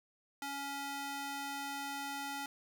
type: tone with high-pass filter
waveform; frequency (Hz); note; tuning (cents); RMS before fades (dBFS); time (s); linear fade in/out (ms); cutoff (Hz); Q
square; 280; C#4; +18; -41; 0.42-2.46; 2; 670; 0.83
effects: none